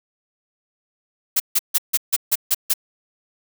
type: noise bursts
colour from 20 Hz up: blue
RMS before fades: -17 dBFS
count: 8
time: 1.36-2.738 s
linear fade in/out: 10 ms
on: 41 ms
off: 150 ms
effects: none